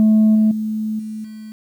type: tone with level steps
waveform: sine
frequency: 216.6 Hz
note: A3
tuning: 27 cents flat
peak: -7 / -9 / -19 / -25 / -31 dBFS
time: 0-1.52 s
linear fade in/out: 0 ms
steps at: 0.35 / 0.51 / 0.99 / 1.24 s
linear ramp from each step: 5 ms
effects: tanh soft clip ceiling -8 dBFS + 8-bit